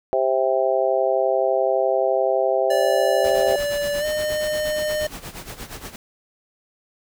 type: harmonic tone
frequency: 131.7 Hz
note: C3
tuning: 12 cents sharp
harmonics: 3 / 4 / 5 / 6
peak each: -24 / -21 / -21 / -26 dBFS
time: 0.13-3.56 s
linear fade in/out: 0 ms
type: tone with pitch glide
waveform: square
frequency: 580 to 608.5 Hz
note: D5 to D#5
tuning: -22 to -39 cents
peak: -22 dBFS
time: 2.7-5.07 s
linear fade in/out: 5 ms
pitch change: +83 cents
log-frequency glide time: 3.99-4.05 s
type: noise with tremolo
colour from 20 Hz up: pink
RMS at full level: -33 dBFS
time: 3.24-5.96 s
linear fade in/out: 2 ms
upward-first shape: sine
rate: 8.5 Hz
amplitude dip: 75%
effects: none